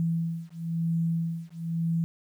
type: beating tone pair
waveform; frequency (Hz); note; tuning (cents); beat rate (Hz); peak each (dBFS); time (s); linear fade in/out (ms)
sine; 165.4 / 166.4; E3 / E3; +6 / +17; 1; -29; 0-2.04; 0
effects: 10-bit